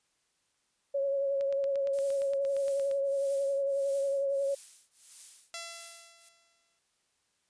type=tone with vibrato; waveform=sine; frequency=553 Hz; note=C#5; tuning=4 cents flat; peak=-27 dBFS; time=0.94-4.55 s; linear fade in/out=10 ms; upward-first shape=triangle; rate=11 Hz; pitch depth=31 cents each way
type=click train; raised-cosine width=0.2 ms; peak=-30 dBFS; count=14; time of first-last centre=1.41-2.913 s; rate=8.65 Hz
type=noise with tremolo; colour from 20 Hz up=violet; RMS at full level=-42 dBFS; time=1.93-6.29 s; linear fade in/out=5 ms; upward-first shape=triangle; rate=1.6 Hz; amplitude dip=100%
type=tone with exponential decay; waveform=5% pulse; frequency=675 Hz; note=E5; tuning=41 cents sharp; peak=-26 dBFS; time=5.54-6.79 s; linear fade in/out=1 ms; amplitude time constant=270 ms
effects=white hiss -75 dBFS RMS until 7.49 s + resampled to 22050 Hz